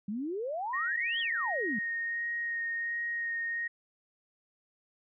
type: exponential two-way sweep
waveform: sine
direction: up then down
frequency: 193.8 to 3400 to 193.8 Hz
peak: -32 dBFS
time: 0.08-1.79 s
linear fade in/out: 5 ms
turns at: 1.2 s
type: tone with vibrato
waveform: sine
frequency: 1864.7 Hz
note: A#6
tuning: in tune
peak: -31 dBFS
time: 0.73-3.68 s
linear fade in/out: 10 ms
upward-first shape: sine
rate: 1.4 Hz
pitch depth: 12 cents each way
effects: none